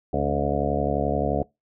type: harmonic tone with a mistuned harmonic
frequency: 71.5 Hz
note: D2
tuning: 46 cents flat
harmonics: 1 / 2 / 3 / 4 / 6 / 7 / 8 / 9 / 10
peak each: -30 / -30 / -30 / -30 / -30 / -30 / -30 / -30 / -30 dBFS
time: 0.13-1.43 s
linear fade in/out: 5 ms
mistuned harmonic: 1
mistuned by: +57 cents
effects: noise-tail reverb RT60 0.2 s tail -23 dB re dry